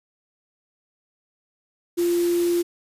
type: tone in noise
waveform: sine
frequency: 346.2 Hz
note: F4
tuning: 15 cents flat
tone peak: -18 dBFS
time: 1.97-2.63 s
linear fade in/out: 20 ms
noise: white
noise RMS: -35 dBFS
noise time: 1.97-2.63 s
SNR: +14 dB
effects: resampled to 32000 Hz